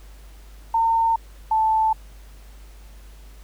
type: tone pair in turn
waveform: sine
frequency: 909 / 879.1 Hz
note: A#5 / A5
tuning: -44 / -2 cents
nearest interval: minor second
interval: 58 cents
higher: first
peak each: -16 dBFS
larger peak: neither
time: 0.74-1.16 / 1.51-1.93 s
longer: neither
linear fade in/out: 5 ms
effects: added 50 Hz sine -41 dBFS peak until 3.43 s + pink hiss -53 dBFS RMS until 3.43 s